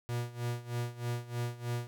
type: tone with tremolo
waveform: 45% pulse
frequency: 120 Hz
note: B2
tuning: 49 cents flat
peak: -31 dBFS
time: 0.09-1.87 s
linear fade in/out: 0 ms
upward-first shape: sine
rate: 3.2 Hz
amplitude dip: 85%
effects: none